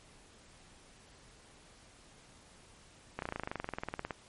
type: slowing click train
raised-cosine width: 0.5 ms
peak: -21 dBFS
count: 22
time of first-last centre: 3.19-4.108 s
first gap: 32 ms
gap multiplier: 1.03
effects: pink hiss -59 dBFS RMS until 4.28 s + MP3 48 kbps